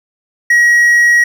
triangle tone, 1904 Hz, A#6, 36 cents sharp, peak -4 dBFS, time 0.5-1.24 s, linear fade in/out 5 ms, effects none

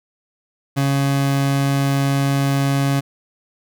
30% pulse tone, 138.59 Hz, C#3, in tune, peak -13 dBFS, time 0.76-3.01 s, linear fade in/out 20 ms, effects none

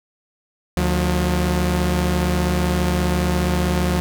sawtooth tone pair together, 75 / 179.1 Hz, D2 / F3, +37 / +44 cents, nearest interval octave + minor third, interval 1507 cents, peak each -16 dBFS, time 0.77-4 s, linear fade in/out 0 ms, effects none

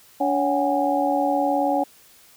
sine tone cluster, 287.1 / 560 / 744 / 823 Hz, D4 / C#5 / F#5 / G#5, -39 / +18 / +9 / -16 cents, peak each -24 dBFS, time 0.2-1.84 s, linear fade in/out 10 ms, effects white hiss -52 dBFS RMS until 2.36 s

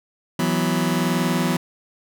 sawtooth chord, E suspended second, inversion none, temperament just, 164.81 / 185.42 / 247.2 Hz, E3 / F#3 / B3, 0 / +4 / +2 cents, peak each -19 dBFS, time 0.39-1.57 s, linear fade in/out 5 ms, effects none

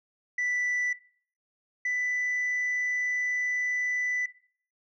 sine tone pair in turn, 1975.5 / 1988.1 Hz, B6 / B6, 0 / +11 cents, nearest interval unison, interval 11 cents, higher second, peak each -24 dBFS, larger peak neither, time 0.38-0.93 / 1.85-4.26 s, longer second, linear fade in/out 5 ms, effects noise-tail reverb RT60 0.5 s tail -18 dB re dry + tanh soft clip ceiling -24 dBFS

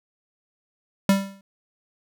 square tone with exponential decay, 196 Hz, G3, in tune, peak -13 dBFS, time 1.09-1.41 s, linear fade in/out 2 ms, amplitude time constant 68 ms, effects none

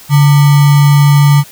sine tone with sample-and-hold, 143.6 Hz, D3, 39 cents flat, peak -3 dBFS, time 0.09-1.44 s, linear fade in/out 50 ms, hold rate 1050 Hz, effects white hiss -36 dBFS RMS until 1.51 s

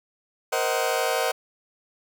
sawtooth chord, C half-diminished seventh, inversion third, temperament just, 470.9 / 523.3 / 627.9 / 753.5 Hz, Bb4 / C5 / Eb5 / Gb5, +18 / 0 / +16 / +31 cents, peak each -24 dBFS, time 0.52-1.32 s, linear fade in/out 10 ms, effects none

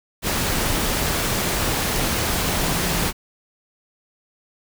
sine tone in noise, 173.8 Hz, F3, 8 cents flat, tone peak -30 dBFS, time 2.27-3.11 s, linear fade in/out 50 ms, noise pink, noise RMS -22 dBFS, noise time 0.22-3.13 s, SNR -11 dB, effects none

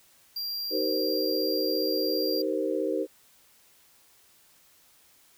square tone, 4753 Hz, D8, 20 cents sharp, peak -31 dBFS, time 0.36-2.42 s, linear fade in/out 5 ms
sine chord, C minor seventh, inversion first, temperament equal with one note detuned, 311.1 / 386.2 / 466.2 / 523.3 Hz, Eb4 / G4 / Bb4 / C5, 0 / -26 / 0 / 0 cents, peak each -31 dBFS, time 0.7-3.07 s, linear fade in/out 50 ms
effects white hiss -60 dBFS RMS until 5.37 s

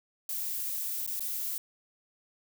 violet noise with dropouts, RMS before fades -34 dBFS, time 0.29-1.58 s, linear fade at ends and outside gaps 2 ms, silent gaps 1.064-1.075 / 1.196-1.205 s, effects none

